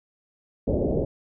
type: low-pass noise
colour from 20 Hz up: white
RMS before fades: -24 dBFS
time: 0.67-1.05 s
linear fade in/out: 5 ms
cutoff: 590 Hz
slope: 48 dB/octave
effects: none